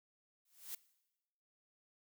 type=noise with exponential growth; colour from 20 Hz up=blue; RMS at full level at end=-41 dBFS; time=0.45-0.75 s; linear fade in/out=5 ms; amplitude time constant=65 ms; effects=noise-tail reverb RT60 1.0 s tail -20 dB re dry